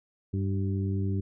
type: harmonic tone with a mistuned harmonic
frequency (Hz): 98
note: G2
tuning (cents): 0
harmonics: 1 / 2 / 3 / 4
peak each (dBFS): -27 / -33 / -37 / -39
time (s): 0.33-1.21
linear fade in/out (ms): 10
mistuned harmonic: 4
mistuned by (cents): -31
effects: none